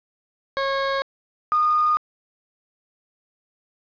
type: tone pair in turn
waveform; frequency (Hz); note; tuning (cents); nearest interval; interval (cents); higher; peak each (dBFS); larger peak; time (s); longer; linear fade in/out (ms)
20% pulse / sine; 546 / 1225.7; C#5 / D#6; -26 / -26; octave + major second; 1400; second; -16; neither; 0.57-1.02 / 1.52-1.97; neither; 0
effects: resampled to 11025 Hz + 7-bit